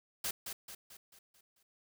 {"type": "noise with echo", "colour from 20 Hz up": "white", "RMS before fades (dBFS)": -36, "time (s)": [0.24, 0.31], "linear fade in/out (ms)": 5, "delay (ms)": 220, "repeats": 6, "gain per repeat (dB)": -6, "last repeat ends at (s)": 1.63, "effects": []}